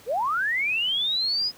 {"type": "linear sweep", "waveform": "sine", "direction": "up", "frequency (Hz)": [419.3, 5080], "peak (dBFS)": -22, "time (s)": [0.06, 1.52], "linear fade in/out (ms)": 50, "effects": ["pink hiss -50 dBFS RMS until 1.57 s", "high-pass 80 Hz 12 dB/octave"]}